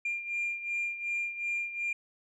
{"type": "beating tone pair", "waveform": "sine", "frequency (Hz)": [2395, 2397.7], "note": ["D7", "D7"], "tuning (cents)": [33, 35], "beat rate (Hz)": 2.7, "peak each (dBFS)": [-31, -36], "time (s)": [0.05, 1.93], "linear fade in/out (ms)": 5, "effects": ["tanh soft clip ceiling -26 dBFS"]}